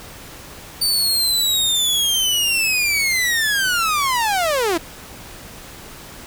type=linear sweep; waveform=sawtooth; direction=down; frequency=4600 to 311.1 Hz; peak=-13 dBFS; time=0.81-4.78 s; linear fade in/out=10 ms; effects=pink hiss -38 dBFS RMS until 6.26 s